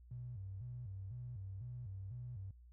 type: tone with vibrato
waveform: triangle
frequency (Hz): 108.9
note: A2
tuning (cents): -17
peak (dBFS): -40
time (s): 0.11-2.51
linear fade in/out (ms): 5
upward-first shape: square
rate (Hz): 2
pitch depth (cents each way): 210
effects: tanh soft clip ceiling -42 dBFS + added 60 Hz sine -57 dBFS peak until 2.72 s